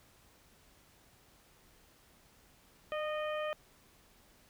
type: harmonic tone with a mistuned harmonic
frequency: 616 Hz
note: D#5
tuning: 17 cents flat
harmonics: 1 / 2 / 3 / 4 / 5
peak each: -35 / -41 / -45 / -47 / -49 dBFS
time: 2.92-3.53 s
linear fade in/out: 0 ms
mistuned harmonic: 1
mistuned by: -23 cents
effects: pink hiss -64 dBFS RMS until 4.49 s